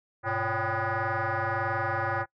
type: tone with frequency modulation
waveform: sine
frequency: 346.8 Hz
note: F4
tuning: 12 cents flat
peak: -25 dBFS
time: 0.23-2.26 s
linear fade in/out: 50 ms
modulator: 224 Hz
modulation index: 6.3
effects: noise-tail reverb RT60 0.1 s tail -24 dB re dry + tanh soft clip ceiling -21 dBFS